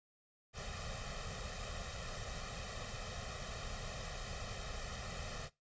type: noise with comb filter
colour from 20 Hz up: pink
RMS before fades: -44 dBFS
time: 0.53-5.5 s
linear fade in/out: 50 ms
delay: 1.6 ms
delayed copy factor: +1
effects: noise-tail reverb RT60 0.2 s tail -19 dB re dry + resampled to 16000 Hz